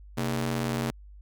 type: ring-modulated tone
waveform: sawtooth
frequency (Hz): 178.8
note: F3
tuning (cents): +41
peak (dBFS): -20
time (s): 0.17-0.91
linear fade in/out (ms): 10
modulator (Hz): 50.3
effects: added 50 Hz sine -45 dBFS peak until 1.21 s